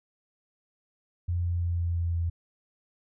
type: tone with pitch steps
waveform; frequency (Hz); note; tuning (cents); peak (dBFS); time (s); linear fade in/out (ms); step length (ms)
sine; 87.31 / 86.76 / 86.21 / 85.66 / 85.12 / 84.58; F2 / F2 / F2 / F2 / F2 / E2; 0 / -11 / -22 / -33 / -44 / +45; -25; 1.28-2.3; 10; 170
effects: none